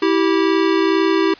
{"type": "tone pair together", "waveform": "square", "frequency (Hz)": [326.5, 388.7], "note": ["E4", "G4"], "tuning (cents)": [-17, -15], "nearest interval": "minor third", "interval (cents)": 302, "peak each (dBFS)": -17, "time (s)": [0.02, 1.34], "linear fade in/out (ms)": 5, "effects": ["white hiss -42 dBFS RMS until 1.39 s", "resampled to 11025 Hz"]}